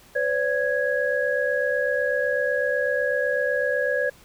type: tone cluster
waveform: sine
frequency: 505 / 573 / 1660 Hz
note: B4 / D5 / G#6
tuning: +39 / -43 / -1 cents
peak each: -25 dBFS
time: 0.15-4.1 s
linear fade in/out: 10 ms
effects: pink hiss -52 dBFS RMS until 4.24 s